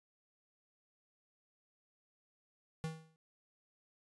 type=tone with exponential decay; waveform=square; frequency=160 Hz; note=D#3; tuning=49 cents sharp; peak=-35 dBFS; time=2.84-3.16 s; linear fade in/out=0 ms; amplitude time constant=69 ms; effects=resampled to 24000 Hz